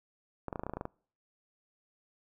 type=clicks; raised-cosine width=1 ms; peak=-22 dBFS; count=11; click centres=0.483 / 0.528 / 0.558 / 0.595 / 0.635 / 0.666 / 0.696 / 0.736 / 0.77 / 0.811 / 0.854 s; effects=noise-tail reverb RT60 0.5 s tail -26 dB re dry